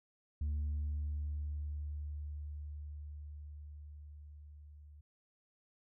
sine tone with level ramp, 74.1 Hz, D2, 16 cents sharp, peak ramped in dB -30 to -53 dBFS, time 0.41-5.01 s, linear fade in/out 5 ms, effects tanh soft clip ceiling -32 dBFS

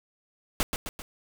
pink noise with echo, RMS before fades -25 dBFS, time 0.6-0.63 s, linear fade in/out 0 ms, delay 130 ms, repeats 3, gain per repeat -5 dB, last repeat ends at 1.02 s, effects none

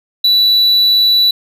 triangle tone, 3951 Hz, B7, in tune, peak -6 dBFS, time 0.24-1.31 s, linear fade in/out 5 ms, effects none

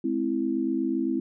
sine chord, Ab augmented, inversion none, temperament equal with one note detuned, 212.3 / 261.6 / 329.6 Hz, Ab3 / C4 / E4, +38 / 0 / 0 cents, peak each -32 / -27 / -27 dBFS, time 0.04-1.2 s, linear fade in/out 5 ms, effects none

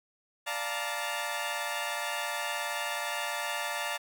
15% pulse chord, Bb major seventh, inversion first, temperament equal with one note detuned, 587.3 / 698.5 / 871.4 / 932.3 Hz, D5 / F5 / A5 / Bb5, 0 / 0 / -17 / 0 cents, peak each -31 dBFS, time 0.46-3.98 s, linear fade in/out 20 ms, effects none

